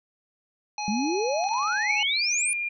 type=harmonic tone; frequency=838 Hz; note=G#5; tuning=15 cents sharp; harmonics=1 / 3 / 5 / 7; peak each=-30 / -35 / -37 / -38 dBFS; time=0.78-2.03 s; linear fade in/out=2 ms
type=exponential sweep; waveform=sine; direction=up; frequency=196 to 9790 Hz; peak=-24 dBFS; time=0.88-2.53 s; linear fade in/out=0 ms
type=click train; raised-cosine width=0.2 ms; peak=-29 dBFS; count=9; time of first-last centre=1.44-1.823 s; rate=20.9 Hz
type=tone with pitch glide; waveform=sine; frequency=2217 to 2404 Hz; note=C#7 to D7; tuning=0 to +40 cents; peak=-26 dBFS; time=1.89-2.69 s; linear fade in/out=10 ms; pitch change=+140 cents; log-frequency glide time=2.06-2.23 s
effects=none